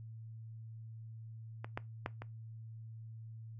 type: clicks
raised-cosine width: 0.5 ms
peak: -28 / -22 / -21 / -29 dBFS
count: 4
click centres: 1.645 / 1.775 / 2.061 / 2.22 s
effects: noise-tail reverb RT60 0.2 s tail -20 dB re dry + added 112 Hz sine -46 dBFS peak until 3.59 s